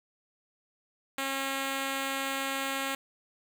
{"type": "tone", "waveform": "5% pulse", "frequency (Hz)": 271.3, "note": "C#4", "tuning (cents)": -37, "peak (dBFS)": -19, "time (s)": [1.18, 2.95], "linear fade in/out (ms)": 2, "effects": []}